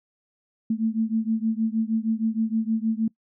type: beating tone pair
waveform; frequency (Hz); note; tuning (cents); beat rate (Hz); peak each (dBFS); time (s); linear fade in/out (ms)
sine; 220 / 226.4; A3 / A3; 0 / +50; 6.4; -24 / -25; 0.7-3.08; 5
effects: noise-tail reverb RT60 0.1 s tail -23 dB re dry